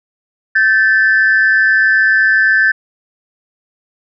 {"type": "tone pair together", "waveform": "sine", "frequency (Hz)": [1546, 1753.7], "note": ["G6", "A6"], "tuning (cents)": [-24, -6], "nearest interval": "major second", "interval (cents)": 218, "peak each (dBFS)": -10, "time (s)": [0.55, 2.72], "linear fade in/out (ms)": 10, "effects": ["tanh soft clip ceiling -1 dBFS"]}